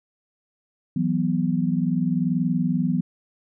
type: chord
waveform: sine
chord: E suspended second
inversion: none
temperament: just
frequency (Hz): 164.81 / 185.42 / 247.2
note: E3 / F#3 / B3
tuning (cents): 0 / +4 / +2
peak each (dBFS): -24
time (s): 0.96-3.01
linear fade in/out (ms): 5
effects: none